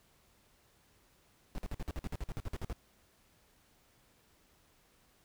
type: noise bursts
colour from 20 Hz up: brown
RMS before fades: -37 dBFS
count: 15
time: 1.55-2.729 s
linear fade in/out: 0 ms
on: 31 ms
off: 51 ms
effects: pink hiss -68 dBFS RMS until 5.24 s